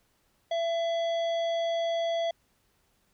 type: harmonic tone with a mistuned harmonic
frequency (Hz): 670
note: E5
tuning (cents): +28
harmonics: 1 / 3 / 5 / 7 / 9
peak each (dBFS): -26 / -43 / -39 / -54 / -55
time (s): 0.51-2.31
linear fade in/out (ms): 5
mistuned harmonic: 7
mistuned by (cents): -34
effects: pink hiss -70 dBFS RMS until 3.13 s

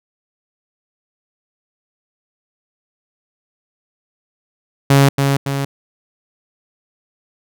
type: tone with echo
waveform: sawtooth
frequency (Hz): 138.59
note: C#3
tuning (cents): 0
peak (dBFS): -4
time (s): 4.9-5.09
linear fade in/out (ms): 5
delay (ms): 280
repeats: 2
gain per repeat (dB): -5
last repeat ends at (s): 5.65
effects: none

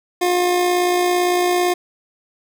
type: tone with amplitude modulation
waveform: 25% pulse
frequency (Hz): 356.5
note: F4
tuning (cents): +36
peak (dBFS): -10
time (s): 0.21-1.74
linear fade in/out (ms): 10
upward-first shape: sine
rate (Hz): 57.8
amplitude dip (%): 30
effects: none

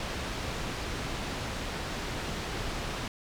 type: low-pass noise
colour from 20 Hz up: pink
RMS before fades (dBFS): -35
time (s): 0-3.08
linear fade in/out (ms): 2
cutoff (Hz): 5300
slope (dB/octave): 12
effects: none

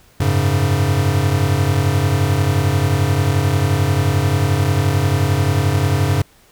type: chord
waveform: square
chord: F# suspended second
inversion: none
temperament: equal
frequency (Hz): 92.5 / 103.83 / 138.59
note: F#2 / G#2 / C#3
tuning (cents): 0 / 0 / 0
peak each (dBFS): -19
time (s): 0.2-6.22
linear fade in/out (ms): 5
effects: pink hiss -51 dBFS RMS until 6.51 s

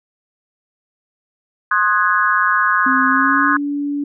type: chord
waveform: sine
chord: Ab dominant seventh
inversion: first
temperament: equal with one note detuned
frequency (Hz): 1060.5 / 1244.5 / 1480 / 1661.2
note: C6 / Eb6 / Gb6 / Ab6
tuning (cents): +23 / 0 / 0 / 0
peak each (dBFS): -18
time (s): 1.71-3.57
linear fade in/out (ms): 5
type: tone with pitch glide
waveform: sine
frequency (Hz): 261.9 to 287.3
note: C4 to D4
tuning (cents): +2 to -38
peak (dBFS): -18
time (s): 2.86-4.04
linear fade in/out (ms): 5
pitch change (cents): +160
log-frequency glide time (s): 3.08-3.51
effects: none

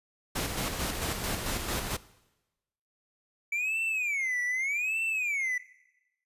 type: noise with tremolo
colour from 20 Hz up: pink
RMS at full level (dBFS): -31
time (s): 0.35-1.97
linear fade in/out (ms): 10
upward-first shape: square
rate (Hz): 4.5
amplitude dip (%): 40
type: tone with vibrato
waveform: triangle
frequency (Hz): 2290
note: D7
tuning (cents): -44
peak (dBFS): -26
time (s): 3.52-5.58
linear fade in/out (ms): 5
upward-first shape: sine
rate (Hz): 0.83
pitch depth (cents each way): 270
effects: noise-tail reverb RT60 1.0 s tail -19 dB re dry + resampled to 32000 Hz

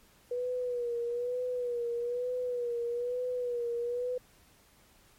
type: tone with vibrato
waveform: sine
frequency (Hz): 486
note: B4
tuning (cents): -28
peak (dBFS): -30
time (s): 0.31-4.18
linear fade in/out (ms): 5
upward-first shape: sine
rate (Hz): 1.1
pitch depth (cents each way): 51
effects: pink hiss -62 dBFS RMS until 5.18 s + MP3 64 kbps

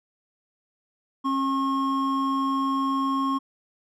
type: tone pair together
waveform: triangle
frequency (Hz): 270.7 / 1082.8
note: C#4 / C#6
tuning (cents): -41 / -41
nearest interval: 2 octaves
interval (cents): 2400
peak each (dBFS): -23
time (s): 1.24-3.39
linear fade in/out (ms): 20
effects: none

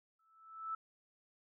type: tone with exponential growth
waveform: sine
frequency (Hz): 1315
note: E6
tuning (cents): -5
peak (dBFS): -35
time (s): 0.19-0.75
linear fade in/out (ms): 5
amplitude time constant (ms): 120
effects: none

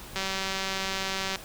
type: click train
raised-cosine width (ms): 0.2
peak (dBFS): -13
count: 231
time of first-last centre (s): 0.16-1.358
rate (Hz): 192
effects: pink hiss -44 dBFS RMS until 1.44 s

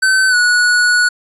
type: tone with pitch glide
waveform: square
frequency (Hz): 1530 to 1465.1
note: G6 to F#6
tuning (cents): -42 to -17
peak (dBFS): -10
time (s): 0.02-1.09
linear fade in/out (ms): 10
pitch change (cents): -75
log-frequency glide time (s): 0.29-0.35
effects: resampled to 24000 Hz

